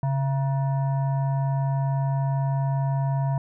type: tone with frequency modulation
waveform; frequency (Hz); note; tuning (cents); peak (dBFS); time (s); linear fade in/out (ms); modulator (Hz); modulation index
sine; 137.4; C#3; -15; -21; 0.03-3.38; 2; 813; 0.45
effects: none